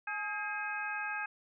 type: harmonic tone with a mistuned harmonic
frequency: 422.3 Hz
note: G#4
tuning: 29 cents sharp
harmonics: 2 / 3 / 4 / 5 / 6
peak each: -41 / -43 / -37 / -49 / -41 dBFS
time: 0.07-1.26 s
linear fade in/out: 5 ms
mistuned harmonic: 4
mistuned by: -74 cents
effects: none